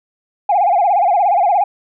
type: tone with vibrato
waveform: sine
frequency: 755 Hz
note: F#5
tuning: 35 cents sharp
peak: -9 dBFS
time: 0.49-1.64 s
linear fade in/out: 5 ms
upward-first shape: sine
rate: 17 Hz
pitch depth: 180 cents each way
effects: tanh soft clip ceiling -6 dBFS